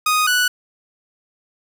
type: tone pair in turn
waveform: sawtooth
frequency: 1244.5 / 1478.8 Hz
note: D#6 / F#6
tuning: 0 / -1 cents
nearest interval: minor third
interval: 299 cents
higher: second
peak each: -11 dBFS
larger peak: neither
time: 0.06-0.27 / 0.27-0.48 s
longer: neither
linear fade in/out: 5 ms
effects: none